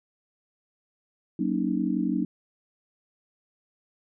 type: chord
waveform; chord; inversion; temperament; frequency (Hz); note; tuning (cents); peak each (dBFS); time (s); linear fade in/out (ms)
sine; D# minor seventh; first; just; 186.68 / 233.3 / 280 / 311.1; F#3 / A#3 / C#4 / D#4; +16 / +2 / +18 / 0; -29; 1.39-2.25; 5
effects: none